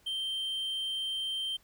triangle tone, 3136 Hz, G7, in tune, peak -30 dBFS, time 0.06-1.57 s, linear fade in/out 10 ms, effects pink hiss -65 dBFS RMS until 1.63 s

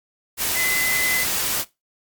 sine tone in noise, 2028 Hz, B6, 45 cents sharp, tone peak -21 dBFS, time 0.54-1.26 s, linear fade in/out 50 ms, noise white, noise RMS -23 dBFS, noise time 0.37-1.65 s, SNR -1 dB, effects noise-tail reverb RT60 0.2 s tail -18 dB re dry + Opus 48 kbps

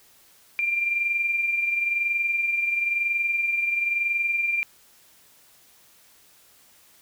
sine tone pair together, 2379 / 2400 Hz, D7 / D7, +22 / +37 cents, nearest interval unison, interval 15 cents, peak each -22 / -32 dBFS, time 0.59-4.63 s, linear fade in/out 0 ms, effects white hiss -56 dBFS RMS until 7.01 s

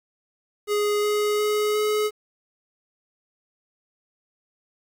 square tone with pitch steps, 415.3 / 418.2 / 421.1 / 424 Hz, G#4 / G#4 / G#4 / G#4, 0 / +12 / +24 / +36 cents, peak -21 dBFS, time 0.67-2.11 s, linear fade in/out 50 ms, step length 360 ms, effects 9-bit

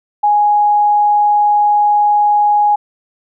sine tone, 830.6 Hz, G#5, in tune, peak -8 dBFS, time 0.23-2.76 s, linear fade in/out 10 ms, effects none

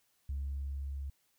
sine tone with level ramp, 69.3 Hz, C#2, in tune, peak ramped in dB -32 to -36 dBFS, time 0.29-1.1 s, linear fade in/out 5 ms, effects tanh soft clip ceiling -31 dBFS + white hiss -74 dBFS RMS until 1.38 s

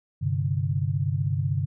sine chord, G suspended fourth, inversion none, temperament equal, 98 / 130.81 / 146.83 Hz, G2 / C3 / D3, 0 / 0 / 0 cents, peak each -27 dBFS, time 0.21-1.66 s, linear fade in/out 20 ms, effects none

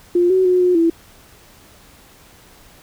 sine tone with pitch steps, 351.2 / 374.7 / 363.7 / 360.4 / 332.3 Hz, F4 / F#4 / F#4 / F#4 / E4, +10 / +22 / -30 / -45 / +14 cents, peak -11 dBFS, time 0.15-0.9 s, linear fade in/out 5 ms, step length 150 ms, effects pink hiss -47 dBFS RMS until 2.82 s

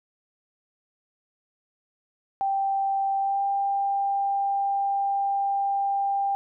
sine tone with pitch glide, 784 to 794 Hz, G5 to G5, 0 to +22 cents, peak -22 dBFS, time 2.41-6.35 s, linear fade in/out 0 ms, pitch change +22 cents, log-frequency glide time 3.19-3.42 s, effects none

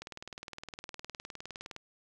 click train, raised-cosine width 0.2 ms, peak -25 dBFS, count 35, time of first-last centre 0.02-1.764 s, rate 19.5 Hz, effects none

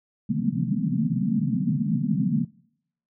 white band-pass noise, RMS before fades -24 dBFS, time 0.29-2.45 s, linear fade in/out 10 ms, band 130 to 250 Hz, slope 96 dB/octave, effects noise-tail reverb RT60 0.7 s tail -23 dB re dry

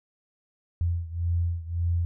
sine beating tone pair, 85 / 86.8 Hz, F2 / F2, -46 / -10 cents, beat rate 1.8 Hz, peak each -26 / -29 dBFS, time 0.81-2.05 s, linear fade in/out 0 ms, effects none

